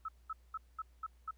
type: tone bursts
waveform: sine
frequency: 1300 Hz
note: E6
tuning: 24 cents flat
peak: -37 dBFS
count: 6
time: 0.05-1.31 s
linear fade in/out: 5 ms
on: 35 ms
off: 210 ms
effects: added 60 Hz sine -61 dBFS peak until 1.37 s + pink hiss -75 dBFS RMS until 1.37 s